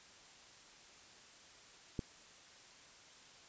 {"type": "click", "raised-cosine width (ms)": 3, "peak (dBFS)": -24, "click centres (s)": 1.992, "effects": ["white hiss -59 dBFS RMS until 3.48 s", "resampled to 16000 Hz"]}